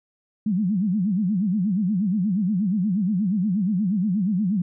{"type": "tone with vibrato", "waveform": "sine", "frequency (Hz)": 196, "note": "G3", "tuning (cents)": 0, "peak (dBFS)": -19, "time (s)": [0.46, 4.62], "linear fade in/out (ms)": 5, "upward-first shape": "sine", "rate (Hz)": 8.4, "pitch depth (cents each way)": 210, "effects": []}